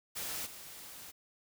white noise with level steps, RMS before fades -39 / -49 dBFS, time 0.15-1.12 s, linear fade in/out 20 ms, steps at 0.45 s, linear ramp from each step 20 ms, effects none

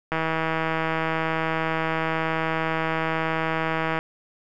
click train, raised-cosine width 0.5 ms, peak -10 dBFS, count 624, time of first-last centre 0.12-3.99 s, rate 161 Hz, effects none

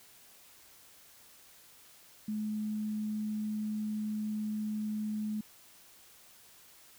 sine tone, 213.2 Hz, G#3, 46 cents sharp, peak -32 dBFS, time 2.28-5.41 s, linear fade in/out 5 ms, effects white hiss -58 dBFS RMS until 6.98 s

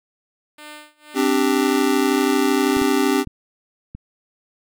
5% pulse tone with tremolo, 300 Hz, D4, 37 cents sharp, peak -24 dBFS, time 0.58-2.96 s, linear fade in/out 5 ms, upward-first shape sine, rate 2 Hz, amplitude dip 95%
square chord, C suspended second, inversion none, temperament just, 261.6 / 294.3 / 392.4 Hz, C4 / D4 / G4, 0 / +4 / +2 cents, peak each -21 dBFS, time 1.14-3.25 s, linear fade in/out 50 ms
clicks, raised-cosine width 5 ms, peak -21 dBFS, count 4, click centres 2.768 / 2.817 / 3.273 / 3.95 s
effects none

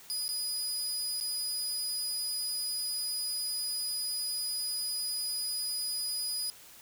25% pulse tone with dropouts, 4945 Hz, D#8, 12 cents flat, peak -27 dBFS, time 0.1-6.5 s, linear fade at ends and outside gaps 0 ms, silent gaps 0.28-0.29 / 1.201-1.21 s, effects white hiss -53 dBFS RMS until 6.81 s

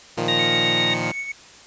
10% pulse chord, Bb suspended fourth, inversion none, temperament equal, 116.54 / 155.56 / 174.61 Hz, Bb2 / Eb3 / F3, 0 / 0 / 0 cents, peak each -19 dBFS, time 0.17-1.12 s, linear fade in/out 10 ms
harmonic tone, 932.3 Hz, A#5, in tune, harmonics 2 / 3 / 4, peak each -27 / -30 / -20 dBFS, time 0.28-0.94 s, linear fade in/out 5 ms
triangle tone with tremolo, 2218 Hz, C#7, in tune, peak -23 dBFS, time 0.39-1.32 s, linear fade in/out 5 ms, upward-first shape sine, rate 7.8 Hz, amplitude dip 50%
effects white hiss -45 dBFS RMS until 1.66 s + resampled to 16000 Hz

